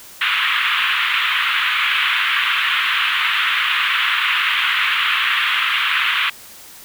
white band-pass noise, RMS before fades -18 dBFS, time 0.21-6.3 s, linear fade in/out 5 ms, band 1100 to 3300 Hz, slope 48 dB/octave, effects white hiss -40 dBFS RMS until 6.84 s

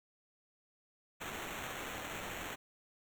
violet noise with sample-and-hold, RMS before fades -43 dBFS, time 1.2-2.56 s, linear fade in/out 20 ms, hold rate 4900 Hz, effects none

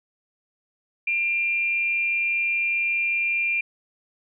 sine tone pair together, 2385 / 2677 Hz, D7 / E7, +26 / +26 cents, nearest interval major second, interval 200 cents, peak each -21 / -32 dBFS, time 1.07-3.61 s, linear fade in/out 5 ms, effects none

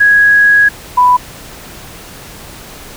sine tone pair in turn, 1661.2 / 991.8 Hz, G#6 / B5, 0 / +7 cents, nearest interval major sixth, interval 893 cents, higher first, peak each -4 dBFS, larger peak neither, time 0-0.69 / 0.97-1.17 s, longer first, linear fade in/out 10 ms, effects pink hiss -32 dBFS RMS until 2.96 s

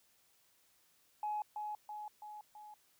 sine tone with echo, 843 Hz, G#5, 26 cents sharp, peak -34 dBFS, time 1.23-1.42 s, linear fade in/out 2 ms, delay 330 ms, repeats 4, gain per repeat -4 dB, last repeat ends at 2.74 s, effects tanh soft clip ceiling -30 dBFS + white hiss -71 dBFS RMS until 2.99 s

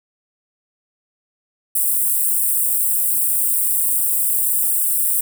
white high-pass noise, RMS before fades -18 dBFS, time 1.75-5.21 s, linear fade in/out 5 ms, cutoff 8000 Hz, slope 96 dB/octave, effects none

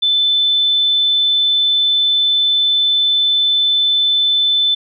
sine tone, 3520 Hz, A7, in tune, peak -11 dBFS, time 0.02-4.75 s, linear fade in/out 10 ms, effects none

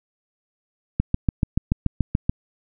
click train, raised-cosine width 5 ms, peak -6 dBFS, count 10, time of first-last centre 1-2.295 s, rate 6.95 Hz, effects none

